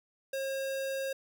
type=tone; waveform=square; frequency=539 Hz; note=C#5; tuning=49 cents flat; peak=-33 dBFS; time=0.33-1.13 s; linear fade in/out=5 ms; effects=none